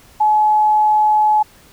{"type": "tone", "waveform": "sine", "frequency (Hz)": 852, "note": "G#5", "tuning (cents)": 44, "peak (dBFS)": -10, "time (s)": [0.2, 1.43], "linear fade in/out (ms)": 10, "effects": ["pink hiss -47 dBFS RMS until 1.72 s"]}